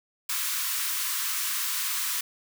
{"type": "high-pass noise", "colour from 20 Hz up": "white", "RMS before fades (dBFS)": -29, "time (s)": [0.29, 2.21], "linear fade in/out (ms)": 5, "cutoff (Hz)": 970, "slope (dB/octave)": 96, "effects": []}